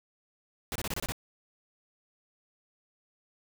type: noise bursts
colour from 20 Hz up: pink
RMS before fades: -34 dBFS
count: 7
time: 0.72-1.121 s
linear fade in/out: 0 ms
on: 35 ms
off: 26 ms
effects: none